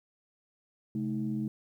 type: tone cluster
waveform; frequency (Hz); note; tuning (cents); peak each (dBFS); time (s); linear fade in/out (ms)
sine; 133.5 / 215.6 / 317.4; C3 / A3 / D#4; +35 / -35 / +35; -36 / -31 / -37; 0.95-1.48; 2
effects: tanh soft clip ceiling -21 dBFS + 11-bit